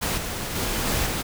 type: noise with level steps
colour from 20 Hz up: pink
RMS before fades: -25 / -30 / -26 / -24 / -27 dBFS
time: 0.01-1.23 s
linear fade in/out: 20 ms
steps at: 0.17 / 0.55 / 0.85 / 1.06 s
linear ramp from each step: 10 ms
effects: none